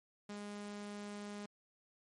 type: tone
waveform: sawtooth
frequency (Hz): 205.7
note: G#3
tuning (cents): -16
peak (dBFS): -40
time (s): 0.29-1.46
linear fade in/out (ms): 5
effects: MP3 48 kbps